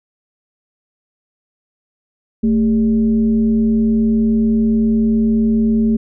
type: tone with frequency modulation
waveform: sine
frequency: 222.6 Hz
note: A3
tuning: 20 cents sharp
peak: -11 dBFS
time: 2.43-5.97 s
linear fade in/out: 10 ms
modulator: 179 Hz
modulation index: 0.43
effects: none